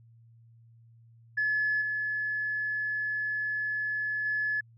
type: tone with level steps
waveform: sine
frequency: 1713 Hz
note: A6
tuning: 47 cents flat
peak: -24 / -28 / -26 dBFS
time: 1.37-4.61 s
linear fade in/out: 10 ms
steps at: 1.81 / 4.25 s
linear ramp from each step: 10 ms
effects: tanh soft clip ceiling -20 dBFS + added 115 Hz sine -54 dBFS peak until 4.77 s